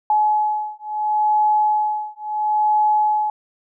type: beating tone pair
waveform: sine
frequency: 849 / 849.73 Hz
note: G#5 / G#5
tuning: +38 / +39 cents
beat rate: 0.73 Hz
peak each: -19 dBFS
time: 0.1-3.3 s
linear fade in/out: 2 ms
effects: none